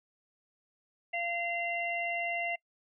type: harmonic tone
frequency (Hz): 689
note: F5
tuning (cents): -24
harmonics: 1 / 3 / 4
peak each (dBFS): -35 / -34 / -37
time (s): 1.13-2.56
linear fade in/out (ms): 10
effects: noise-tail reverb RT60 0.1 s tail -25 dB re dry